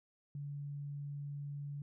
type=tone; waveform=sine; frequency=143.4 Hz; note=D3; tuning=41 cents flat; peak=-40 dBFS; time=0.35-1.82 s; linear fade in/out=2 ms; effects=none